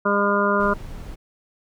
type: harmonic tone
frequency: 202.5 Hz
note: G#3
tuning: 43 cents flat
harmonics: 1 / 2 / 3 / 5 / 6 / 7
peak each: -24 / -24 / -24 / -24 / -24 / -24 dBFS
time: 0.05-0.74 s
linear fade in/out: 10 ms
type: noise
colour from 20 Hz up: brown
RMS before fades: -34 dBFS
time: 0.59-1.16 s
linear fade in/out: 20 ms
effects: none